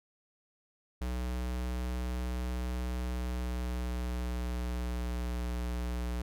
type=tone with pitch glide; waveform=square; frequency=61.74 to 60.33 Hz; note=B1 to B1; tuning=0 to -40 cents; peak=-33 dBFS; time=1.01-6.22 s; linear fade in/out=5 ms; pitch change=-40 cents; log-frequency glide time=2.92-5.5 s; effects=none